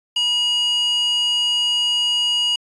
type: tone with high-pass filter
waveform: square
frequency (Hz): 960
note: B5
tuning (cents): -49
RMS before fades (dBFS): -19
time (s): 0.16-2.56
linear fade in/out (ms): 5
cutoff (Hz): 2900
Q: 4.1
effects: resampled to 22050 Hz